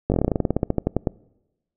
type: slowing click train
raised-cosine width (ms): 2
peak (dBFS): -6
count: 20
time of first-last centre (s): 0.1-1.072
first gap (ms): 19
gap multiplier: 1.1
effects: noise-tail reverb RT60 1.0 s tail -24 dB re dry